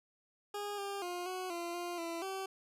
20% pulse tone with pitch steps, 410 / 399.1 / 354.2 / 369.5 / 343.2 / 349.6 / 335.2 / 384.3 Hz, G#4 / G4 / F4 / F#4 / F4 / F4 / E4 / G4, -22 / +31 / +24 / -2 / -30 / +2 / +29 / -34 cents, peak -33 dBFS, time 0.54-2.46 s, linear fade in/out 5 ms, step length 240 ms, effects resampled to 32000 Hz

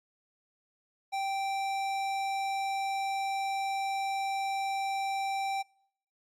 sine tone with tanh clipping, 782 Hz, G5, 4 cents flat, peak -32 dBFS, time 1.12-5.63 s, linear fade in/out 20 ms, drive 18 dB, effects noise-tail reverb RT60 0.7 s tail -26 dB re dry + Opus 48 kbps

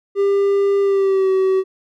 triangle tone with pitch glide, 398.4 to 380 Hz, G4 to F#4, +28 to +46 cents, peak -11 dBFS, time 0.15-1.64 s, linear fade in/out 50 ms, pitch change -82 cents, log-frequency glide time 0.81-1.3 s, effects none

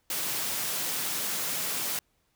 white high-pass noise, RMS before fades -31 dBFS, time 0.1-1.99 s, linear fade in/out 2 ms, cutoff 110 Hz, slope 96 dB/octave, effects pink hiss -72 dBFS RMS until 2.35 s

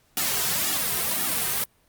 white noise with flanger, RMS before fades -25 dBFS, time 0.17-1.64 s, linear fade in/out 2 ms, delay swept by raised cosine 1.9 to 3.6 ms, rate 1.9 Hz, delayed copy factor -0.95, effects pink hiss -63 dBFS RMS until 1.88 s + Opus 48 kbps

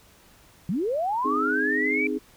sine linear sweep, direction up, 153 to 2349 Hz, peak -23 dBFS, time 0.69-2.07 s, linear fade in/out 2 ms
sine chord, Ab major, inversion first, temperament equal, 261.6 / 311.1 / 415.3 Hz, C4 / Eb4 / Ab4, 0 / 0 / 0 cents, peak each -29 dBFS, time 1.24-2.19 s, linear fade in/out 20 ms
effects pink hiss -55 dBFS RMS until 2.36 s

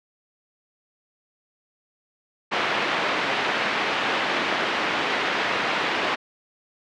white band-pass noise, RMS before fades -24 dBFS, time 2.51-6.16 s, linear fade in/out 20 ms, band 250 to 2500 Hz, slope 12 dB/octave, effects low-pass 4000 Hz 12 dB/octave

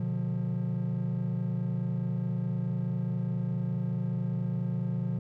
triangle chord, B diminished, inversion none, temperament just, 123.47 / 148.16 / 177.8 Hz, B2 / D3 / F3, 0 / +16 / +31 cents, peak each -29 / -33 / -29 dBFS, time 0-5.19 s, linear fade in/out 5 ms, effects tanh soft clip ceiling -20 dBFS

